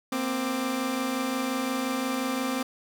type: tone cluster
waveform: sawtooth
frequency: 235.5 / 261.2 / 1183 Hz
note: A#3 / C4 / D6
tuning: +18 / -3 / +12 cents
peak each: -30 / -24 / -32 dBFS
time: 0.12-2.63 s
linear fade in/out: 5 ms
effects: none